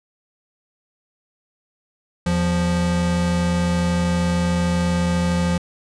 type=tone pair together; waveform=square; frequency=82.4 / 174.61 Hz; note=E2 / F3; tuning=0 / 0 cents; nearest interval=octave + minor second; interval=1300 cents; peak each=-25 / -19 dBFS; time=2.26-5.58 s; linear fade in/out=5 ms; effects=resampled to 22050 Hz